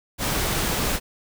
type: noise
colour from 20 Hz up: pink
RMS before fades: -24 dBFS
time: 0.18-1 s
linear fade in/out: 50 ms
effects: none